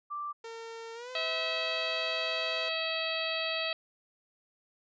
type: tone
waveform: sine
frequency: 1174.7 Hz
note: D6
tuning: in tune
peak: -34 dBFS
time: 0.1-0.33 s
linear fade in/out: 20 ms
type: tone with pitch glide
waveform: sawtooth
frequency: 456.1 to 509 Hz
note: A#4 to C5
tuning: -38 to -48 cents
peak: -37 dBFS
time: 0.44-2.69 s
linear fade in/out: 5 ms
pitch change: +190 cents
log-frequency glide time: 0.94-1.11 s
type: harmonic tone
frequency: 648 Hz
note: E5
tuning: 30 cents flat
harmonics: 1 / 2 / 3 / 4 / 5 / 6 / 7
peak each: -36 / -41 / -40 / -36 / -38 / -38 / -40 dBFS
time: 1.15-3.73 s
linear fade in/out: 2 ms
effects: resampled to 16000 Hz